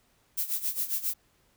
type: noise with tremolo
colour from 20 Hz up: violet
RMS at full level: -28 dBFS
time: 0.37-1.14 s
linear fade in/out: 10 ms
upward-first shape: sine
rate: 7.4 Hz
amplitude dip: 80%
effects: pink hiss -67 dBFS RMS until 1.56 s